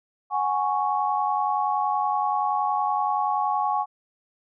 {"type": "chord", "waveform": "sine", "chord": "F# suspended second", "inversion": "none", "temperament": "equal", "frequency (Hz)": [740, 830.6, 1108.7], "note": ["F#5", "G#5", "C#6"], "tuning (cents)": [0, 0, 0], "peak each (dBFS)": [-28, -24, -26], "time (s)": [0.3, 3.86], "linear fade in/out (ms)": 50, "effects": []}